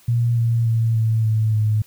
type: tone with pitch steps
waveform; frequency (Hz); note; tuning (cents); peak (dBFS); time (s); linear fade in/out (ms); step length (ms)
sine; 118.3 / 116.07 / 113.87 / 111.72 / 109.62 / 107.55; A#2 / A#2 / A#2 / A2 / A2 / A2; +26 / -7 / -40 / +27 / -6 / -39; -15; 0.08-1.82; 5; 290
effects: white hiss -52 dBFS RMS until 1.86 s